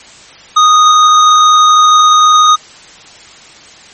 square tone, 1242 Hz, D#6, 3 cents flat, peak -4 dBFS, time 0.56-2.56 s, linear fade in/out 10 ms, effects white hiss -36 dBFS RMS until 3.93 s + MP3 32 kbps

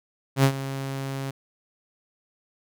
sawtooth tone with ADSR envelope, 135.8 Hz, C#3, 35 cents flat, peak -10 dBFS, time 0.36-1.31 s, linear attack 79 ms, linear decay 77 ms, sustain -15 dB, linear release 7 ms, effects none

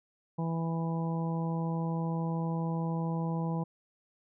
harmonic tone, 164.81 Hz, E3, in tune, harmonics 1 / 2 / 3 / 4 / 5 / 6, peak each -30 / -41 / -41 / -46 / -42 / -43 dBFS, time 0.38-3.64 s, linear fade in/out 10 ms, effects none

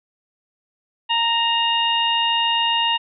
harmonic tone with a mistuned harmonic, 927 Hz, A#5, 10 cents flat, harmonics 1 / 2 / 3 / 4, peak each -21 / -28 / -19 / -29 dBFS, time 1.09-2.98 s, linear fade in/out 20 ms, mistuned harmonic 3, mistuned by +28 cents, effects none

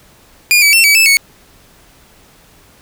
sawtooth tone with pitch steps, 2426 / 2289 / 2701 / 2283 / 2628 / 2218 Hz, D#7 / D7 / E7 / D7 / E7 / C#7, -44 / -45 / +42 / -50 / -6 / 0 cents, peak -3 dBFS, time 0.51-1.17 s, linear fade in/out 0 ms, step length 110 ms, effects pink hiss -46 dBFS RMS until 2.81 s

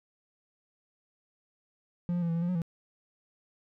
triangle tone with pitch steps, 174.7 / 175.8 / 169.3 / 165.9 / 168.4 / 174.4 / 181.9 / 166.8 Hz, F3 / F3 / E3 / E3 / E3 / F3 / F#3 / E3, +1 / +12 / +46 / +11 / +37 / -2 / -29 / +21 cents, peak -25 dBFS, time 2.09-2.618 s, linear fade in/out 0 ms, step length 66 ms, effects none

